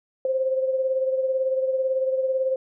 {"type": "beating tone pair", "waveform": "sine", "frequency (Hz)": [523, 541], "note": ["C5", "C#5"], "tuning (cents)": [-1, -42], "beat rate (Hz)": 18, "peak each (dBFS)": [-21, -30], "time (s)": [0.25, 2.56], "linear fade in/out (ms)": 2, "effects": []}